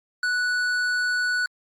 sine tone with hard clipping, 1478 Hz, F#6, 2 cents flat, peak -23 dBFS, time 0.23-1.46 s, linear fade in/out 2 ms, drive 9 dB, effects Opus 48 kbps

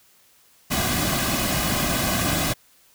pink noise with comb filter, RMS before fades -23 dBFS, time 0.7-2.54 s, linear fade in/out 20 ms, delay 2.2 ms, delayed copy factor -0.65, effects white hiss -57 dBFS RMS until 2.94 s

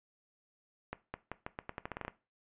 accelerating click train, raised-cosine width 0.5 ms, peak -23 dBFS, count 13, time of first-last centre 0.93-2.081 s, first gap 210 ms, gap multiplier 0.84, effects noise-tail reverb RT60 0.3 s tail -17 dB re dry + resampled to 8000 Hz

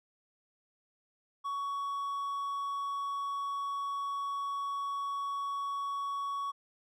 triangle tone, 1120 Hz, C#6, 18 cents sharp, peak -31 dBFS, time 1.44-6.52 s, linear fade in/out 20 ms, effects none

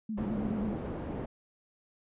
sine tone with vibrato, 211.5 Hz, G#3, 32 cents sharp, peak -32 dBFS, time 0.09-0.74 s, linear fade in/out 5 ms, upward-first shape sine, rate 9.4 Hz, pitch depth 83 cents each way
white low-pass noise, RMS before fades -37 dBFS, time 0.17-1.26 s, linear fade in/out 10 ms, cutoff 390 Hz, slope 12 dB/octave
effects resampled to 8000 Hz

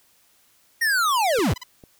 square linear sweep, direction down, 1890 to 52 Hz, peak -19 dBFS, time 0.81-1.54 s, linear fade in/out 10 ms
clicks, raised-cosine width 2 ms, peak -23 / -31 dBFS, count 2, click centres 1.388 / 1.838 s
10% pulse tone bursts, 1000 Hz, B5, 21 cents sharp, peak -25 dBFS, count 5, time 1.39-1.635 s, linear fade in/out 5 ms, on 21 ms, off 35 ms
effects white hiss -60 dBFS RMS until 1.99 s

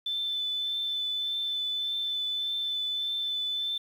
sine tone with vibrato, 3520 Hz, A7, in tune, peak -28 dBFS, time 0.06-3.78 s, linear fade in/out 5 ms, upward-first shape triangle, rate 1.7 Hz, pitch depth 16 cents each way, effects 9-bit

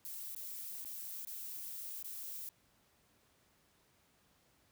violet noise with dropouts, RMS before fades -45 dBFS, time 0.05-2.49 s, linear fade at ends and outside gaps 0 ms, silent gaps 0.348-0.363 / 0.843-0.856 / 1.25-1.272 / 2.027-2.044 s, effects pink hiss -71 dBFS RMS until 4.71 s + high-pass 60 Hz 12 dB/octave

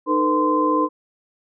sine tone cluster, 306.5 / 447.2 / 502 / 1035 Hz, D#4 / A4 / B4 / C6, -26 / +28 / +28 / -19 cents, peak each -20 / -26 / -24 / -19 dBFS, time 0.06-0.89 s, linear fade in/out 50 ms, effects none

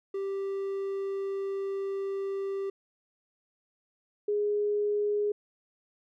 triangle / sine tone pair in turn, 392 / 414.3 Hz, G4 / G#4, 0 / -4 cents, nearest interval minor second, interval 96 cents, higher second, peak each -28 / -25 dBFS, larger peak second, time 0.14-2.7 / 4.28-5.32 s, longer first, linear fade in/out 5 ms, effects none

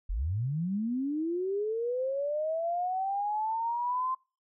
sine linear sweep, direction up, 36.71 to 1046.5 Hz, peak -28 dBFS, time 0.09-4.15 s, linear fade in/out 10 ms, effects noise-tail reverb RT60 0.3 s tail -22 dB re dry

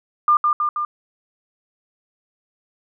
sine tone with echo, 1200 Hz, D6, 37 cents sharp, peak -11 dBFS, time 0.28-0.37 s, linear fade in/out 2 ms, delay 160 ms, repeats 3, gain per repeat -3 dB, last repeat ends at 0.85 s, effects none

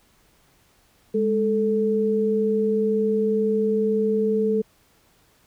sine tone pair together, 206.9 / 439 Hz, G#3 / A4, -6 / -4 cents, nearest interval octave + minor second, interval 1302 cents, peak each -23 / -20 dBFS, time 1.14-4.62 s, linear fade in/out 10 ms, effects pink hiss -60 dBFS RMS until 5.46 s

